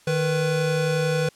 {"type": "tone pair together", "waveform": "square", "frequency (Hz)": [154.23, 493.9], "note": ["D#3", "B4"], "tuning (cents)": [-15, 0], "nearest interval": "octave + minor sixth", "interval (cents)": 2015, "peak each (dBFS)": -24, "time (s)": [0.07, 1.29], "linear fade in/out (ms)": 5, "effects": ["white hiss -55 dBFS RMS until 1.35 s", "low-pass 9000 Hz 12 dB/octave"]}